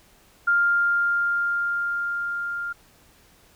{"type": "tone with level ramp", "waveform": "sine", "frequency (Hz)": 1400, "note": "F6", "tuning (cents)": 4, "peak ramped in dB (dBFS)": [-16, -27], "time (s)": [0.47, 2.73], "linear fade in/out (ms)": 10, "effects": ["pink hiss -56 dBFS RMS until 3.55 s"]}